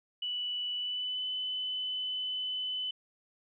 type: tone with pitch glide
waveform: sine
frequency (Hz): 2960 to 3015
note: F#7 to F#7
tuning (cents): 0 to +32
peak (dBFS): -32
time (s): 0.22-2.91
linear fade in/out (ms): 5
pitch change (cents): +32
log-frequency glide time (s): 0.75-1.25
effects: none